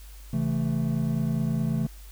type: chord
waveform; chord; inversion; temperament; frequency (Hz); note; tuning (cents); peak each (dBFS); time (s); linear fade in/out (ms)
triangle; A major; first; equal with one note detuned; 135.19 / 164.81 / 220; C#3 / E3 / A3; -43 / 0 / 0; -26; 0.33-1.87; 5
effects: added 50 Hz sine -42 dBFS peak until 2.11 s + white hiss -53 dBFS RMS until 2.11 s